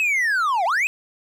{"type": "linear two-way sweep", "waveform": "triangle", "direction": "down then up", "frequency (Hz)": [2616, 651, 2616], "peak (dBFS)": -16, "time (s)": [0, 0.87], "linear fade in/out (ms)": 0, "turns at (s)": 0.65, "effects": []}